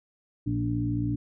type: harmonic tone with a mistuned harmonic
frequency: 58.6 Hz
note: A#1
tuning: 10 cents sharp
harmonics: 1 / 2 / 3 / 4 / 5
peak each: -37 / -28 / -37 / -37 / -29 dBFS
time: 0.46-1.16 s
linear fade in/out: 10 ms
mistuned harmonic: 4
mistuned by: +27 cents
effects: none